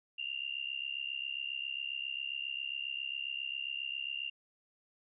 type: tone with amplitude modulation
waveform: sine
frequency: 2794 Hz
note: F7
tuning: in tune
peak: -32 dBFS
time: 0.18-4.3 s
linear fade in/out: 10 ms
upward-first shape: sine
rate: 67.4 Hz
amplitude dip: 90%
effects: none